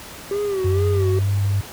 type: tone with vibrato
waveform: triangle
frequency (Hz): 392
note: G4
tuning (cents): 0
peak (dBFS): -18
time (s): 0.31-1.19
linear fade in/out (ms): 2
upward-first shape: sine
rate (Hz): 2.2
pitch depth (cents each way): 94
type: tone with pitch glide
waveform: sine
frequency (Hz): 92.4 to 99.61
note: F#2 to G2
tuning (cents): -2 to +28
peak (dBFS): -16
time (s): 0.64-1.61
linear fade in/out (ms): 10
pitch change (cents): +130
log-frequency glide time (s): 0.81-1.3
effects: pink hiss -37 dBFS RMS until 1.72 s + high-pass 60 Hz 12 dB/octave